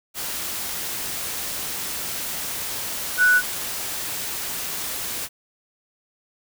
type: tone in noise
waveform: sine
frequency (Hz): 1480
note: F#6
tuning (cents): 0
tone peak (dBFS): -13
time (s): 3.17-3.42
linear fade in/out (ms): 50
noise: white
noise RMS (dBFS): -29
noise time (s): 0.14-5.29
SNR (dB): +13
effects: none